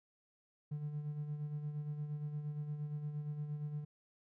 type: tone with tremolo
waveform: triangle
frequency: 148.6 Hz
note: D3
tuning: 21 cents sharp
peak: -33 dBFS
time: 0.71-3.85 s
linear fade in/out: 10 ms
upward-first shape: sine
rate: 8.6 Hz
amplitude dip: 60%
effects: tanh soft clip ceiling -32 dBFS